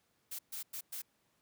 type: noise bursts at uneven times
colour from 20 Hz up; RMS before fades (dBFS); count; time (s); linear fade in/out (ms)
blue; -42; 4; 0.31-0.39 / 0.52-0.63 / 0.73-0.81 / 0.92-1.02; 10
effects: pink hiss -75 dBFS RMS until 1.41 s + high-pass 100 Hz 12 dB/octave